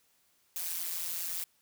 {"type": "noise with amplitude modulation", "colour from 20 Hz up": "blue", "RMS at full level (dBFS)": -32, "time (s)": [0.56, 1.44], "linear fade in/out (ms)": 2, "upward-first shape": "sine", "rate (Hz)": 172, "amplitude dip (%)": 95, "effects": ["white hiss -70 dBFS RMS until 1.61 s"]}